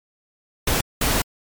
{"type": "noise bursts at uneven times", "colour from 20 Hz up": "pink", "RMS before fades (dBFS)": -20, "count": 2, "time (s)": [[0.67, 0.81], [1.01, 1.22]], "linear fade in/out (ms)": 5, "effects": ["MP3 96 kbps"]}